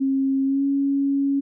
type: tone with pitch glide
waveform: sine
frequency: 270 to 277.6 Hz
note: C#4 to C#4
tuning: -45 to +3 cents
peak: -18 dBFS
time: 0-1.41 s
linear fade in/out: 20 ms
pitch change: +48 cents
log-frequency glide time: 0.45-0.64 s
effects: none